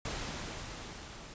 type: noise with level ramp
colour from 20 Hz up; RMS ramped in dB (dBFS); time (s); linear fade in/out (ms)
pink; -37 to -49; 0.05-1.34; 2
effects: resampled to 16000 Hz